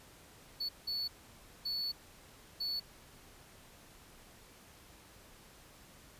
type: tone bursts at uneven times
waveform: triangle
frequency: 4435 Hz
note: C#8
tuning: in tune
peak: -33 dBFS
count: 4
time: 0.6-0.69 / 0.87-1.08 / 1.65-1.92 / 2.6-2.8 s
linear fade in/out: 10 ms
effects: pink hiss -58 dBFS RMS until 6.19 s + resampled to 32000 Hz